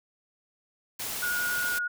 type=noise; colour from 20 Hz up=white; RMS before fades=-34 dBFS; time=0.99-1.79 s; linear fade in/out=10 ms
type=tone with vibrato; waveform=sine; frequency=1446 Hz; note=F#6; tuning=40 cents flat; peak=-27 dBFS; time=1.22-1.88 s; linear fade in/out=10 ms; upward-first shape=triangle; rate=11 Hz; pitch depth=13 cents each way
effects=none